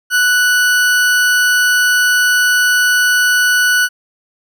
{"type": "tone", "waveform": "40% pulse", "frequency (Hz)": 1480, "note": "F#6", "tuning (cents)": 0, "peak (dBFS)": -9, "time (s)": [0.1, 3.89], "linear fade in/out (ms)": 50, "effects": []}